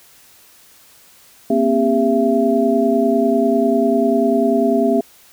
sine tone cluster, 234.9 / 265 / 402.2 / 670 Hz, A#3 / C4 / G4 / E5, +13 / +22 / +44 / +28 cents, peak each -18 dBFS, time 1.5-5.01 s, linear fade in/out 5 ms, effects white hiss -48 dBFS RMS until 5.32 s

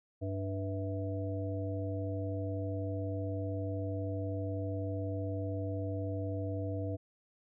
harmonic tone with a mistuned harmonic, 98 Hz, G2, in tune, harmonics 1 / 3 / 5 / 7, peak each -35 / -40 / -42 / -43 dBFS, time 0.21-6.97 s, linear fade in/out 20 ms, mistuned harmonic 7, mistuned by -84 cents, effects none

